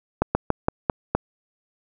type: slowing click train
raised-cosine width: 1 ms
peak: -4 dBFS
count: 6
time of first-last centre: 0.22-1.15 s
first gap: 130 ms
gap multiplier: 1.18
effects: none

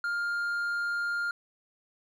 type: tone with hard clipping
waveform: sine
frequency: 1405 Hz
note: F6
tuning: 10 cents sharp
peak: -29 dBFS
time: 0.04-1.31 s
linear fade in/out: 2 ms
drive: 3 dB
effects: none

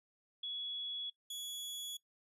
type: tone pair in turn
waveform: sine / sawtooth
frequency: 3375 / 3375 Hz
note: G#7 / G#7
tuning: +27 / +27 cents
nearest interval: unison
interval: 0 cents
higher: neither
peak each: -38 / -38 dBFS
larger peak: neither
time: 0.43-1.1 / 1.3-1.97 s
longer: neither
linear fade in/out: 5 ms
effects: noise-tail reverb RT60 0.1 s tail -20 dB re dry + resampled to 32000 Hz

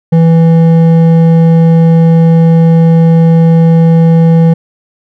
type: tone with hard clipping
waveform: sine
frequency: 164.81 Hz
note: E3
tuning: in tune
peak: -4 dBFS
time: 0.12-4.54 s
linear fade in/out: 10 ms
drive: 8 dB
effects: none

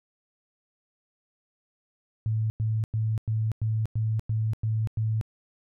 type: tone bursts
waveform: sine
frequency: 110 Hz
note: A2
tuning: in tune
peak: -23 dBFS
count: 9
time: 2.26-5.212 s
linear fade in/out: 0 ms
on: 240 ms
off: 99 ms
effects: none

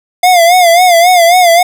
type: tone with vibrato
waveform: square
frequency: 702 Hz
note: F5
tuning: 9 cents sharp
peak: -4 dBFS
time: 0.23-1.63 s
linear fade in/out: 5 ms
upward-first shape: sine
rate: 3.7 Hz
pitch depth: 88 cents each way
effects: none

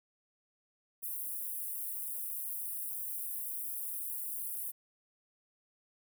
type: high-pass noise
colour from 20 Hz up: white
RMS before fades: -39 dBFS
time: 1.02-4.72 s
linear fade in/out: 20 ms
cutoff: 9500 Hz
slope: 48 dB/octave
effects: none

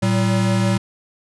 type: tone pair together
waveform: square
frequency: 113.5 / 191.19 Hz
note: A#2 / G3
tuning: -46 / -43 cents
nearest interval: major sixth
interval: 903 cents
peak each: -19 dBFS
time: 0.02-0.78 s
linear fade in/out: 10 ms
effects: resampled to 24000 Hz

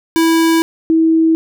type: tone pair in turn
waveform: square / sine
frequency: 327.8 / 323.7 Hz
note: E4 / E4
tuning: -10 / -31 cents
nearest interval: unison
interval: 21 cents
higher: first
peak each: -10 / -8 dBFS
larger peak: second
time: 0.16-0.62 / 0.9-1.35 s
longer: first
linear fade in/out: 0 ms
effects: none

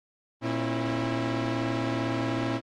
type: tone cluster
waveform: sawtooth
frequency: 117.1 / 270.1 / 328.9 Hz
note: A#2 / C#4 / E4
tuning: +8 / -45 / -4 cents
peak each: -27 dBFS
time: 0.41-2.61 s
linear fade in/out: 50 ms
effects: low-pass 4000 Hz 12 dB/octave + Opus 24 kbps

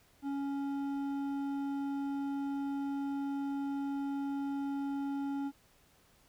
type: tone with hard clipping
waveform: sine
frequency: 278.7 Hz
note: C#4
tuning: 9 cents sharp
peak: -35 dBFS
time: 0.22-5.52 s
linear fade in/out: 50 ms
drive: 8 dB
effects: pink hiss -66 dBFS RMS until 6.28 s

